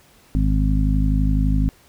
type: harmonic tone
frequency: 51.91 Hz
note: G#1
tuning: in tune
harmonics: 1 / 2 / 3 / 4 / 5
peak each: -17 / -25 / -23 / -28 / -24 dBFS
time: 0.35-1.69 s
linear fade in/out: 0 ms
effects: pink hiss -53 dBFS RMS until 1.88 s